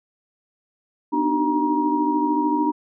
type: tone cluster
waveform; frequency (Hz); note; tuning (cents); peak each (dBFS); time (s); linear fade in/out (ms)
sine; 248.8 / 298.5 / 311.9 / 379.4 / 948; B3 / D4 / D#4 / F#4 / A#5; +13 / +28 / +4 / +43 / +29; -28 / -21 / -29 / -30 / -22; 1.12-2.72; 20
effects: none